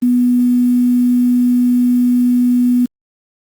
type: tone with quantisation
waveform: sine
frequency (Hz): 245.8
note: B3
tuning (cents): -8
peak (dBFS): -9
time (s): 0.02-2.86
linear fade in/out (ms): 10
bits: 6
effects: Opus 24 kbps